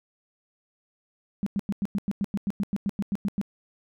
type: tone bursts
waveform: sine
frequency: 199.9 Hz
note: G3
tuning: 34 cents sharp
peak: -23 dBFS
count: 16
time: 1.43-3.414 s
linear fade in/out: 0 ms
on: 34 ms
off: 96 ms
effects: none